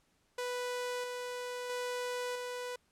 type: tone with tremolo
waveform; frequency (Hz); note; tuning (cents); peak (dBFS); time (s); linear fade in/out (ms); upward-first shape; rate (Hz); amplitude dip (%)
sawtooth; 493.9; B4; 0; -31; 0.38-2.76; 5; square; 0.76; 30
effects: pink hiss -73 dBFS RMS until 2.91 s + low-pass 11000 Hz 12 dB/octave